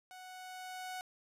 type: tone with level ramp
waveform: sawtooth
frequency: 740 Hz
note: F#5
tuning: in tune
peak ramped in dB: -46 to -36 dBFS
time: 0.11-1.01 s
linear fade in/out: 0 ms
effects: resampled to 32000 Hz